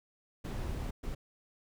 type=noise bursts at uneven times; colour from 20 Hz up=brown; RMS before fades=-37 dBFS; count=2; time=0.44-0.91 / 1.03-1.15 s; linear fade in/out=10 ms; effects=none